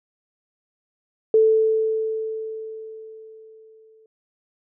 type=tone with exponential decay; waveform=sine; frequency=440.3 Hz; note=A4; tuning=1 cent sharp; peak=-11 dBFS; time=1.34-4.06 s; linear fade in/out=2 ms; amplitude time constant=590 ms; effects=none